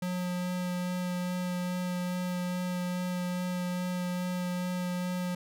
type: tone with vibrato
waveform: square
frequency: 179.9 Hz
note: F#3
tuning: 48 cents flat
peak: -31 dBFS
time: 0.02-5.35 s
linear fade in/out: 5 ms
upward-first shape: sine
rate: 2.4 Hz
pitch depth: 9 cents each way
effects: none